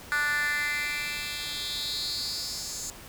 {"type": "tone with high-pass filter sweep", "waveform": "10% pulse", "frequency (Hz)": 293.7, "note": "D4", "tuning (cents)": 0, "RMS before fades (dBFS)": -31, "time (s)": [0.12, 2.9], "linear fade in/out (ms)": 0, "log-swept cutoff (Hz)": [1500, 6500], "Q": 4.6, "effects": ["pink hiss -46 dBFS RMS until 3.08 s"]}